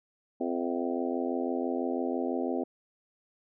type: harmonic tone with a mistuned harmonic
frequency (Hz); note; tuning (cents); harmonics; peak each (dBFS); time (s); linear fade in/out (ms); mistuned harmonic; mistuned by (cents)
86; F2; -26; 3 / 4 / 5 / 6 / 7 / 8 / 9; -32 / -34 / -36 / -38 / -39 / -40 / -41; 0.4-2.64; 10; 7; +57
effects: none